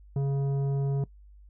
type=tone with tanh clipping; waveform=sine; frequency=138.59 Hz; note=C#3; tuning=in tune; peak=-26 dBFS; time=0.16-1.04 s; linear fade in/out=2 ms; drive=10 dB; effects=noise-tail reverb RT60 0.1 s tail -21 dB re dry + added 50 Hz sine -49 dBFS peak until 1.49 s